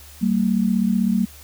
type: tone pair together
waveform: sine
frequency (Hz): 191.9 / 227.8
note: G3 / A#3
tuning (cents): -37 / -40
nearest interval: minor third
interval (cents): 297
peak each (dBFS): -19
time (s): 0.21-1.26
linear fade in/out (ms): 20
effects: added 73 Hz sine -44 dBFS peak until 1.43 s + white hiss -45 dBFS RMS until 1.43 s